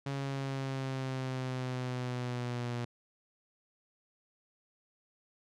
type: exponential sweep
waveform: sawtooth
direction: down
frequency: 138.8 to 120 Hz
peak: -30 dBFS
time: 0.06-2.85 s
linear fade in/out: 5 ms
effects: low-pass 6000 Hz 12 dB/octave